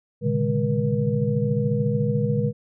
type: tone cluster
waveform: sine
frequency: 116.3 / 136.9 / 150.7 / 205.2 / 479.3 Hz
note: A#2 / C#3 / D3 / G#3 / A#4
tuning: -4 / -21 / +45 / -21 / +48 cents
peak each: -26 dBFS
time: 0.21-2.53 s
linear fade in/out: 50 ms
effects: none